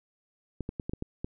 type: clicks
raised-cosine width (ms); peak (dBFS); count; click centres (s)
3; -20; 7; 0.607 / 0.691 / 0.798 / 0.895 / 0.935 / 1.024 / 1.245
effects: none